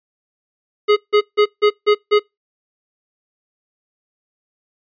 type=tone bursts; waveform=square; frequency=417.8 Hz; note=G#4; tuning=10 cents sharp; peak=-10 dBFS; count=6; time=0.88-2.196 s; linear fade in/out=20 ms; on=86 ms; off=160 ms; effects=noise-tail reverb RT60 0.2 s tail -26 dB re dry + resampled to 11025 Hz